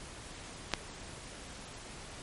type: clicks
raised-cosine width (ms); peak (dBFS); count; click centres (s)
0.2; -25 / -10; 2; 0.718 / 0.737
effects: pink hiss -47 dBFS RMS until 2.22 s + MP3 48 kbps